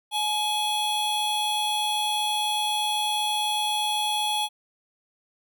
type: tone pair together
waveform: square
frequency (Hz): 844 / 3353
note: G#5 / G#7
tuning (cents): +28 / +16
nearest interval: 2 octaves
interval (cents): 2388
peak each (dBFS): -27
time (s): 0.11-4.49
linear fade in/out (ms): 50
effects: none